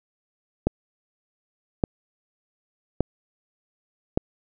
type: click train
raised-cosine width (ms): 2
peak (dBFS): -6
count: 4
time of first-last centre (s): 0.67-4.175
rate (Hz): 0.856
effects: none